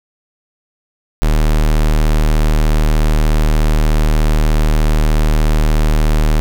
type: tone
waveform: square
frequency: 38.37 Hz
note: D#1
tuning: 23 cents flat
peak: -10 dBFS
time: 1.22-6.4 s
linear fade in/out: 0 ms
effects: none